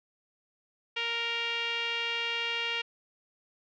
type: tone with low-pass filter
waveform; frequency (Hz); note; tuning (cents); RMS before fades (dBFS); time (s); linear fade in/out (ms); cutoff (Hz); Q
5% pulse; 466.2; A#4; 0; -32; 0.96-2.82; 10; 2800; 3.3
effects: none